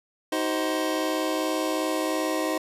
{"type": "chord", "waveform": "25% pulse", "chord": "C diminished", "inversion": "first", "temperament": "just", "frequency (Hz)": [314, 376.7, 523.3], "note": ["Eb4", "Gb4", "C5"], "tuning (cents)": [16, 31, 0], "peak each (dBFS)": [-23, -28, -26], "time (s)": [0.32, 2.58], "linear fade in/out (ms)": 5, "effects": ["resampled to 32000 Hz"]}